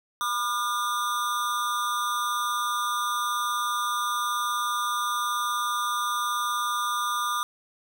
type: tone with amplitude modulation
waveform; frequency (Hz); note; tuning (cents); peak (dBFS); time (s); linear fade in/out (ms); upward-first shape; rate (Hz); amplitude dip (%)
square; 1204; D6; +43; -22; 0.21-7.43; 0; sine; 221; 85
effects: 10-bit